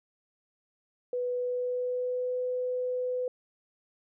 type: tone with pitch glide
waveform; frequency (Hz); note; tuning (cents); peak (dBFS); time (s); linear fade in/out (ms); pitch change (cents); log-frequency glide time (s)
sine; 493.9 to 501.4; B4 to B4; 0 to +26; -28; 1.13-3.28; 2; +26; 1.33-2.4
effects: none